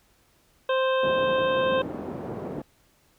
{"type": "harmonic tone", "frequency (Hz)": 523.3, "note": "C5", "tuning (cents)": 0, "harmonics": [1, 2, 3, 5, 6, 7], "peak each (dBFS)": [-22, -28, -32, -36, -38, -39], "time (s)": [0.69, 1.82], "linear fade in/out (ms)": 5}
{"type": "band-pass noise", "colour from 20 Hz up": "pink", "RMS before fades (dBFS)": -34, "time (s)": [1.03, 2.62], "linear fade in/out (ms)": 5, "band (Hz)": [190, 540], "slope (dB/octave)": 12}
{"effects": ["pink hiss -63 dBFS RMS until 3.18 s"]}